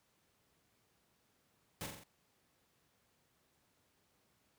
pink noise with echo, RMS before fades -42 dBFS, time 1.81-1.86 s, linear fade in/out 0 ms, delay 44 ms, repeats 4, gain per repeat -4 dB, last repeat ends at 2.036 s, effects pink hiss -75 dBFS RMS until 4.58 s + high-pass 80 Hz 12 dB/octave

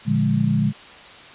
sine chord, Bb dominant seventh, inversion none, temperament equal, 116.54 / 146.83 / 174.61 / 207.7 Hz, Bb2 / D3 / F3 / Ab3, 0 / 0 / 0 / 0 cents, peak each -23 / -21 / -25 / -20 dBFS, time 0.05-0.73 s, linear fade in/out 50 ms, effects white hiss -42 dBFS RMS until 1.34 s + resampled to 8000 Hz

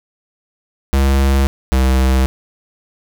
square tone pair in turn, 67.9 / 65.31 Hz, C#2 / C2, -35 / -3 cents, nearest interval minor second, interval 68 cents, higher first, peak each -11 dBFS, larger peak neither, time 0.93-1.47 / 1.72-2.26 s, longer neither, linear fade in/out 0 ms, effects none

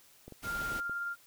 clicks, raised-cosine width 2 ms, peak -33 dBFS, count 7, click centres 0.28 / 0.323 / 0.473 / 0.618 / 0.719 / 0.762 / 0.896 s
pink noise, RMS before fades -43 dBFS, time 0.42-0.81 s, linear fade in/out 20 ms
sine tone with tremolo, 1396.9 Hz, F6, in tune, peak -32 dBFS, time 0.43-1.16 s, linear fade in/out 50 ms, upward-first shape triangle, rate 19 Hz, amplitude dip 30%
effects white hiss -61 dBFS RMS until 1.26 s

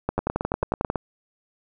two click trains, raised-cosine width 1 ms, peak -10 / -9 dBFS, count 8 / 10, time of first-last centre 0.19-0.958 / 0.09-0.901 s, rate 9.12 / 11.1 Hz, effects none

